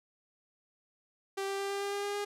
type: tone with pitch steps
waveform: sawtooth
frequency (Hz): 391 / 393.5 / 396 / 398.5 / 401.1 / 403.6 / 406.2 / 408.8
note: G4 / G4 / G4 / G4 / G4 / G#4 / G#4 / G#4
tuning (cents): -4 / +7 / +18 / +28 / +40 / -49 / -38 / -27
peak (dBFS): -29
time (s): 1.37-2.25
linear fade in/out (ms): 10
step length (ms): 110
effects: low-pass 11000 Hz 12 dB/octave